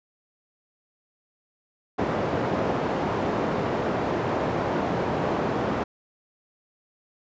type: band-pass noise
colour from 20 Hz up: white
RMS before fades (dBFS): -26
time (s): 1.98-5.84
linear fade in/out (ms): 10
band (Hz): 100 to 700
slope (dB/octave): 12
effects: resampled to 16000 Hz